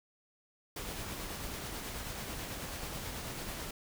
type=noise with tremolo; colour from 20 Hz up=pink; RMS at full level=-40 dBFS; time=0.76-3.71 s; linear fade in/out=5 ms; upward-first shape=sine; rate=9.2 Hz; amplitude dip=25%; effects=none